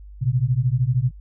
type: beating tone pair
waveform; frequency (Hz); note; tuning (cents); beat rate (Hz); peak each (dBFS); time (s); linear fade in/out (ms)
sine; 119.7 / 132.7; A#2 / C3; +46 / +25; 13; -20; 0.21-1.11; 20
effects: added 50 Hz sine -38 dBFS peak until 1.2 s